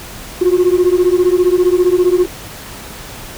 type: beating tone pair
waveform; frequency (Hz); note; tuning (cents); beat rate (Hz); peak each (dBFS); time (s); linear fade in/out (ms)
sine; 352.6 / 367.6; F4 / F#4; +17 / -11; 15; -10; 0.41-2.26; 10
effects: tanh soft clip ceiling -5 dBFS + pink hiss -31 dBFS RMS until 3.37 s